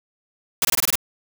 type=noise bursts; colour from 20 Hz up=white; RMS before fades=-19 dBFS; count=7; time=0.62-0.955 s; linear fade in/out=2 ms; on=29 ms; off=22 ms; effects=none